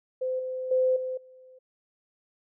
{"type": "tone with level steps", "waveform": "sine", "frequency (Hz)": 514, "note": "C5", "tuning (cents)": -31, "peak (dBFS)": [-26, -30, -20, -29, -49], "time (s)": [0.21, 1.59], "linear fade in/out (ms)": 10, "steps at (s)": [0.39, 0.71, 0.96, 1.17], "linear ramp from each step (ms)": 5, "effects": []}